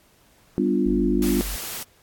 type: chord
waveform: sine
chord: G dominant seventh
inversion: none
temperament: equal with one note detuned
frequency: 196 / 248.2 / 293.7 / 349.2 Hz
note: G3 / B3 / D4 / F4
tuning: 0 / +9 / 0 / 0 cents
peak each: -24 dBFS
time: 0.58-1.41 s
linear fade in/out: 0 ms
type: tone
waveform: triangle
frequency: 48 Hz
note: G1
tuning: 36 cents flat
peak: -26 dBFS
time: 0.86-1.56 s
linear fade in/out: 0 ms
type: noise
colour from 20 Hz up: white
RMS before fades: -32 dBFS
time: 1.22-1.83 s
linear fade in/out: 2 ms
effects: pink hiss -58 dBFS RMS until 2.02 s + AAC 64 kbps